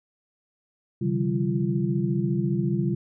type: tone cluster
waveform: sine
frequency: 133.3 / 147.8 / 168 / 193.2 / 343.5 Hz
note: C3 / D3 / E3 / G3 / F4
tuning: +33 / +11 / +33 / -25 / -29 cents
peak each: -27 / -29 / -32 / -26 / -30 dBFS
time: 1.01-2.95 s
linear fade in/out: 10 ms
effects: none